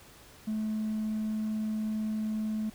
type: tone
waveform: triangle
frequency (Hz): 216.4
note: A3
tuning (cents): -29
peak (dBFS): -26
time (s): 0.47-2.7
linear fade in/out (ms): 10
effects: tanh soft clip ceiling -25 dBFS + pink hiss -54 dBFS RMS until 2.74 s